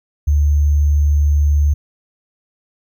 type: tone with sample-and-hold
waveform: sine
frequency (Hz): 73.42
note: D2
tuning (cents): 0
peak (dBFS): -10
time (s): 0.27-1.74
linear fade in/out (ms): 10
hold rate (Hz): 6300
effects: none